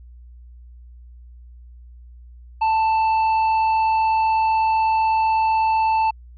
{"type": "tone with tanh clipping", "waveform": "sine", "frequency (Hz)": 884, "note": "A5", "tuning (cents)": 8, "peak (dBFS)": -17, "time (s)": [2.61, 6.11], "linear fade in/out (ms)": 10, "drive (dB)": 7, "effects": ["added 60 Hz sine -40 dBFS peak until 6.37 s", "resampled to 11025 Hz"]}